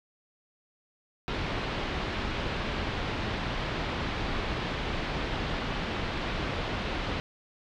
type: low-pass noise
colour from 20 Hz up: pink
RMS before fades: -32 dBFS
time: 1.28-7.2 s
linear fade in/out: 0 ms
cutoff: 3900 Hz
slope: 24 dB/octave
effects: none